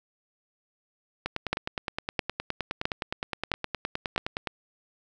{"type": "two click trains", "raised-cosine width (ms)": 0.3, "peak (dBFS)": [-13, -9], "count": [32, 5], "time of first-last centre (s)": [[1.26, 4.472], [1.53, 4.179]], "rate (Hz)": [9.65, 1.51], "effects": []}